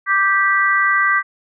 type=chord; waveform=sine; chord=G major; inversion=second; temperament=just; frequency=1176 / 1568 / 1960 Hz; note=D6 / G6 / B6; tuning=+2 / 0 / -14 cents; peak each=-17 dBFS; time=0.06-1.23 s; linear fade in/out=50 ms; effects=none